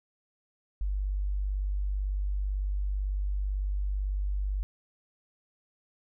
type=tone; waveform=sine; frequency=49 Hz; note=G1; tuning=in tune; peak=-27 dBFS; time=0.81-4.63 s; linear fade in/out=0 ms; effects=none